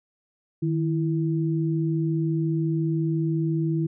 sine tone pair together, 155.74 / 330 Hz, D#3 / E4, +2 / +2 cents, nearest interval octave + minor second, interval 1300 cents, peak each -23 / -26 dBFS, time 0.62-3.87 s, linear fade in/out 10 ms, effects none

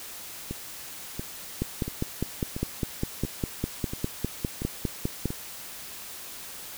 two click trains, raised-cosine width 3 ms, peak -19 / -13 dBFS, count 8 / 19, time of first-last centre 0.51-5.305 / 1.62-5.256 s, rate 1.46 / 4.95 Hz, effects white hiss -41 dBFS RMS until 6.77 s

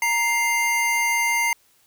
square tone pair together, 932.3 / 2099 Hz, A#5 / C7, 0 / +5 cents, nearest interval octave + major second, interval 1405 cents, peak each -25 / -21 dBFS, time 0.02-1.53 s, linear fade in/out 2 ms, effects white hiss -60 dBFS RMS until 1.86 s

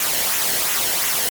white noise with flanger, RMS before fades -20 dBFS, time 0-1.29 s, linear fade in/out 2 ms, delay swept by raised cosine 0.21 to 0.85 ms, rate 2.8 Hz, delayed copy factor -0.5, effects MP3 96 kbps

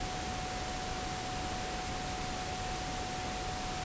sine tone in noise, 740 Hz, F#5, in tune, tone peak -40 dBFS, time 0-3.84 s, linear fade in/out 5 ms, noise pink, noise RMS -38 dBFS, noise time 0-3.84 s, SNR -5 dB, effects resampled to 16000 Hz

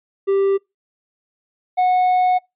triangle tone pair in turn, 392.5 / 732.6 Hz, G4 / F#5, +2 / -17 cents, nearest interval major seventh, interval 1081 cents, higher second, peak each -12 / -11 dBFS, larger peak second, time 0.27-0.58 / 1.77-2.39 s, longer second, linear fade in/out 20 ms, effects noise-tail reverb RT60 0.2 s tail -26 dB re dry + resampled to 8000 Hz

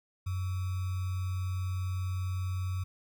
sine tone with sample-and-hold, 92.5 Hz, F#2, in tune, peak -30 dBFS, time 0.26-2.84 s, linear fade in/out 10 ms, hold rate 1225 Hz, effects none

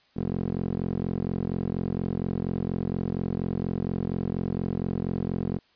15% pulse tone with band-pass filter, 44.23 Hz, F1, 23 cents sharp, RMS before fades -29 dBFS, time 0.16-5.59 s, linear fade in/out 10 ms, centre 260 Hz, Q 2.2, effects white hiss -63 dBFS RMS until 5.75 s + resampled to 11025 Hz

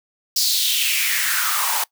white noise with high-pass filter sweep, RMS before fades -20 dBFS, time 0.36-1.84 s, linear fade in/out 5 ms, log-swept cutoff 5000 to 800 Hz, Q 4.1, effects noise-tail reverb RT60 0.1 s tail -22 dB re dry

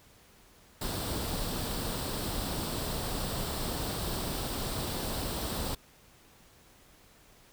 pink noise with comb filter, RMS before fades -34 dBFS, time 0.81-5.75 s, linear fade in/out 5 ms, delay 0.23 ms, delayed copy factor +0.5, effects pink hiss -59 dBFS RMS until 7.52 s

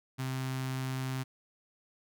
sawtooth tone with notch filter, 130.81 Hz, C3, in tune, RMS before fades -35 dBFS, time 0.18-1.24 s, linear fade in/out 20 ms, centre 500 Hz, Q 1.1, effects none

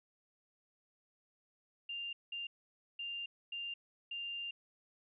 sine tone bursts at uneven times, 2794 Hz, F7, in tune, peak -39 dBFS, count 5, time 1.89-2.13 / 2.32-2.47 / 2.99-3.26 / 3.52-3.74 / 4.11-4.51 s, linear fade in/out 5 ms, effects none

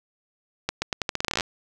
accelerating click train, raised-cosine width 0.2 ms, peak -7 dBFS, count 16, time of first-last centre 0.69-1.408 s, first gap 130 ms, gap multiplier 0.83, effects none

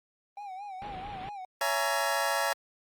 triangle tone with vibrato, 784 Hz, G5, in tune, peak -36 dBFS, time 0.37-1.45 s, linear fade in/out 2 ms, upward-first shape sine, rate 4.5 Hz, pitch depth 100 cents each way
pink low-pass noise, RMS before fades -44 dBFS, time 0.82-1.29 s, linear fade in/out 0 ms, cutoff 3900 Hz, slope 48 dB/octave
25% pulse chord, A# half-diminished seventh, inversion first, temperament just, 559.4 / 671.3 / 839.1 / 932.3 Hz, C#5 / E5 / G#5 / A#5, +16 / +31 / +18 / 0 cents, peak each -29 dBFS, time 1.61-2.53 s, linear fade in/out 2 ms
effects Opus 32 kbps

